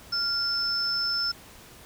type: tone pair together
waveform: sine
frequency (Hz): 1396.9 / 5274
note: F6 / E8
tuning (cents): 0 / 0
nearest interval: octave + major seventh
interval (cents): 2300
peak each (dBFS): -32 / -25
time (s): 0.12-1.32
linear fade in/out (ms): 10
effects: pink hiss -49 dBFS RMS until 1.85 s